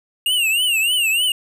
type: tone with vibrato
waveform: square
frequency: 2794 Hz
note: F7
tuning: in tune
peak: -16 dBFS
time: 0.26-1.32 s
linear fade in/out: 2 ms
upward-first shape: triangle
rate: 3.3 Hz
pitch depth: 170 cents each way
effects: none